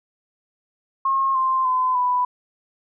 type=tone with pitch steps; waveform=sine; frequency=1078 / 1048.5 / 1019.9 / 992 Hz; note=C#6 / C6 / C6 / B5; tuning=-49 / +3 / -45 / +7 cents; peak=-17 dBFS; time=1.05-2.25 s; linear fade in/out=5 ms; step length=300 ms; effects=none